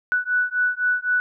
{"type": "beating tone pair", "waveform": "sine", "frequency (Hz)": [1480, 1483.9], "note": ["F#6", "F#6"], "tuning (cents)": [0, 5], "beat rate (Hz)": 3.9, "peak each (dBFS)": -22, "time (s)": [0.12, 1.2], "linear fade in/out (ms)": 0, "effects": []}